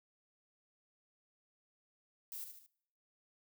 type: noise with echo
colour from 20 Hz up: violet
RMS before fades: -45 dBFS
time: 2.32-2.44 s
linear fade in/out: 0 ms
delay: 74 ms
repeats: 3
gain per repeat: -6 dB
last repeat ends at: 2.662 s
effects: noise-tail reverb RT60 0.7 s tail -23 dB re dry